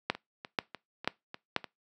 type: two click trains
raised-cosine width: 0.3 ms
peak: -24 / -10 dBFS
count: 6 / 4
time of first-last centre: 0.15-1.643 / 0.1-1.563 s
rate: 3.35 / 2.05 Hz
effects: noise-tail reverb RT60 0.2 s tail -22 dB re dry + high-pass 150 Hz 12 dB/octave